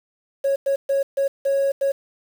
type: tone bursts at uneven times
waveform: sine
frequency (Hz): 551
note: C#5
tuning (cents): -11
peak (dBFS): -15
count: 6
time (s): 0.44-0.56 / 0.66-0.76 / 0.89-1.03 / 1.17-1.28 / 1.45-1.72 / 1.81-1.92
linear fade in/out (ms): 10
effects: tanh soft clip ceiling -15 dBFS + 7-bit